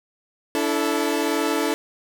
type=chord; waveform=sawtooth; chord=D suspended second; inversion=none; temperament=equal with one note detuned; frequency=288 / 329.6 / 440 Hz; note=D4 / E4 / A4; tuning=-34 / 0 / 0 cents; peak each=-21 dBFS; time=0.55-1.74 s; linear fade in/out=0 ms; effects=none